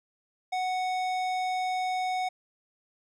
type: tone with tanh clipping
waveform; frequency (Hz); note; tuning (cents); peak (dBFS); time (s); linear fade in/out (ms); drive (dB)
sine; 740; F#5; 0; -29; 0.52-2.29; 10; 16
effects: none